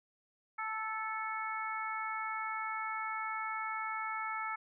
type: harmonic tone with a mistuned harmonic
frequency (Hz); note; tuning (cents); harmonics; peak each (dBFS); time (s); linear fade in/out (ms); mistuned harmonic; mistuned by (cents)
440; A4; 0; 2 / 3 / 4 / 5; -41 / -38 / -45 / -42; 0.58-4.56; 10; 4; -19
effects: none